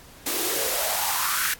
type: noise with high-pass filter sweep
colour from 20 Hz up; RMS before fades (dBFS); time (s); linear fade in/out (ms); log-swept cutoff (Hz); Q
white; -25; 0.26-1.54; 5; 270 to 1700; 4.6
effects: pink hiss -48 dBFS RMS until 1.59 s + AAC 64 kbps